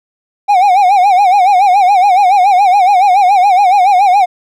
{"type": "tone with vibrato", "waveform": "triangle", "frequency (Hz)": 770, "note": "G5", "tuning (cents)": -31, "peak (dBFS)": -3, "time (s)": [0.48, 4.26], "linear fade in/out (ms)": 20, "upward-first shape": "sine", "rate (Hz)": 7.1, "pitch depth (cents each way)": 130, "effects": []}